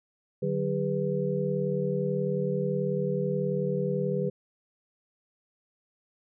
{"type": "tone cluster", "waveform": "sine", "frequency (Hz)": [148.7, 187.1, 404.6, 495.9], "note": ["D3", "F#3", "G#4", "B4"], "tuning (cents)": [22, 20, -45, 7], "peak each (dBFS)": -31, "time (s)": [0.42, 4.3], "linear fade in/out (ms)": 10, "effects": []}